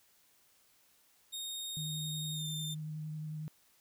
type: tone with pitch glide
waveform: sawtooth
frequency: 3709 to 3591 Hz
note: A#7 to A7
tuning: -9 to +35 cents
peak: -36 dBFS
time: 1.32-2.75 s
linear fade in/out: 20 ms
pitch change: -56 cents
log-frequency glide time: 2.33-2.45 s
type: tone with vibrato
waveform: sine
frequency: 154.2 Hz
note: D#3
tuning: 15 cents flat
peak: -38 dBFS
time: 1.77-3.48 s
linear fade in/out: 0 ms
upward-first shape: sine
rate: 11 Hz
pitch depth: 15 cents each way
effects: white hiss -68 dBFS RMS until 3.8 s